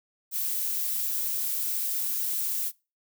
violet noise, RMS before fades -29 dBFS, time 0.31-2.72 s, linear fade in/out 50 ms, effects noise-tail reverb RT60 0.3 s tail -24 dB re dry

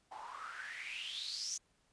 white noise with band-pass filter sweep, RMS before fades -44 dBFS, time 0.11-1.58 s, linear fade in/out 10 ms, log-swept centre 800 to 6300 Hz, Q 8.9, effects pink hiss -74 dBFS RMS until 1.92 s + resampled to 22050 Hz

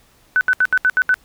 sine tone bursts, 1504 Hz, F#6, 28 cents sharp, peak -11 dBFS, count 7, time 0.36-1.142 s, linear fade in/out 0 ms, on 50 ms, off 72 ms, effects pink hiss -54 dBFS RMS until 1.24 s

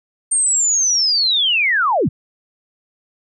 sine linear sweep, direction down, 8800 to 83 Hz, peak -13 dBFS, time 0.31-2.09 s, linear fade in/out 10 ms, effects none

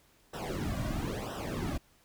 brown noise with flanger, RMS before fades -35 dBFS, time 0.33-1.78 s, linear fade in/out 10 ms, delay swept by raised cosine 0.44 to 2.34 ms, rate 1 Hz, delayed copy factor -1, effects pink hiss -65 dBFS RMS until 2.04 s

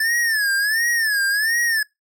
square tone with vibrato, 1740 Hz, A6, 20 cents flat, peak -18 dBFS, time 0-1.83 s, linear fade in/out 5 ms, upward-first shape sine, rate 1.4 Hz, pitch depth 150 cents each way, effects noise-tail reverb RT60 0.2 s tail -26 dB re dry

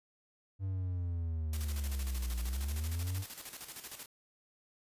triangle linear two-way sweep, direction down then up, 97.4 to 58.27 to 97.4 Hz, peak -31 dBFS, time 0.59-3.25 s, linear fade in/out 50 ms, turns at 2.4 s
white noise with tremolo, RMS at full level -44 dBFS, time 1.53-4.06 s, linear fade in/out 2 ms, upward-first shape square, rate 13 Hz, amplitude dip 60%
effects resampled to 32000 Hz

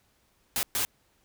white noise bursts at uneven times, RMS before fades -28 dBFS, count 2, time 0.56-0.63 / 0.75-0.85 s, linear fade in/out 0 ms, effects pink hiss -68 dBFS RMS until 1.24 s

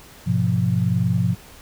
sine chord, F diminished, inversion first, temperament equal with one note detuned, 103.83 / 124.98 / 174.61 Hz, Ab2 / Cb3 / F3, 0 / +21 / 0 cents, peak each -22 / -21 / -21 dBFS, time 0.26-1.35 s, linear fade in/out 20 ms, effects pink hiss -45 dBFS RMS until 1.61 s

